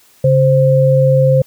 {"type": "tone pair together", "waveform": "sine", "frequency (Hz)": [138.6, 523.3], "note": ["C#3", "C5"], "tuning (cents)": [0, 0], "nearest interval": "octave + major seventh", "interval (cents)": 2300, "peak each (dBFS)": -10, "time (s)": [0.24, 1.42], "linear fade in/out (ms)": 5, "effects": ["white hiss -49 dBFS RMS until 1.46 s"]}